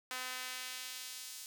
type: tone with high-pass filter sweep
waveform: sawtooth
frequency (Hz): 254.7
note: C4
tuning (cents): -46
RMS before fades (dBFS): -44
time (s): 0.11-1.46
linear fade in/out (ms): 0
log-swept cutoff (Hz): 1300 to 5800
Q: 0.77
effects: 10-bit